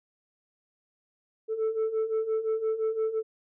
sine beating tone pair, 437.2 / 443 Hz, A4 / A4, -11 / +12 cents, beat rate 5.8 Hz, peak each -29 / -25 dBFS, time 1.48-3.23 s, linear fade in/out 50 ms, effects tanh soft clip ceiling -23 dBFS

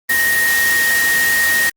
sine tone in noise, 1864.7 Hz, A#6, in tune, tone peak -13 dBFS, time 0.09-1.7 s, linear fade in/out 10 ms, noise white, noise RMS -20 dBFS, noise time 0.09-1.7 s, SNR +4 dB, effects Opus 24 kbps

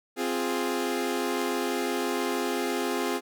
sawtooth chord, F minor, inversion second, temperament equal, 261.6 / 349.2 / 415.3 Hz, C4 / F4 / Ab4, 0 / 0 / 0 cents, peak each -27 dBFS, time 0.16-3.21 s, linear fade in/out 50 ms, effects none

